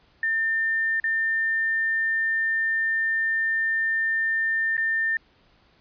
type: tone with dropouts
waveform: sine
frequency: 1800 Hz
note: A6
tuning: 39 cents sharp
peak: -21 dBFS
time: 0.23-5.17 s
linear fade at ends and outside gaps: 2 ms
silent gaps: 1-1.04 / 4.769-4.778 s
effects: pink hiss -60 dBFS RMS until 5.8 s + resampled to 11025 Hz